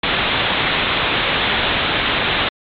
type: low-pass noise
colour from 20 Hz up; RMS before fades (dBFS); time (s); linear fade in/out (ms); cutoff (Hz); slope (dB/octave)
white; -18; 0.03-2.49; 5; 3800; 96
effects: MP3 48 kbps